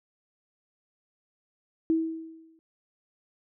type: tone with exponential decay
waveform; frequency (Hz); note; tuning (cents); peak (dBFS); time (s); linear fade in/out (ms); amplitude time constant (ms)
sine; 323.9; E4; -30; -19; 1.9-2.59; 0; 150
effects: none